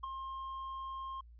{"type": "tone with ADSR envelope", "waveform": "triangle", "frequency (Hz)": 1065, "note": "C6", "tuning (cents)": 30, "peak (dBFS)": -32, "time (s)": [0.03, 1.21], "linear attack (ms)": 11, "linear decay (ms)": 7, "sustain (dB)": -6, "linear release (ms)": 6, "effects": ["added 58 Hz sine -53 dBFS peak until 1.39 s", "resampled to 11025 Hz"]}